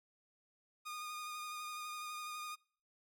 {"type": "tone with vibrato", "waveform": "sawtooth", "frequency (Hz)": 1225, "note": "D#6", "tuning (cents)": -27, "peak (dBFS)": -39, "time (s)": [0.85, 2.56], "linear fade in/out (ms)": 20, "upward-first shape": "sine", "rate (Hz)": 12, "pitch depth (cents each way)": 17, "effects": ["noise-tail reverb RT60 0.5 s tail -26 dB re dry"]}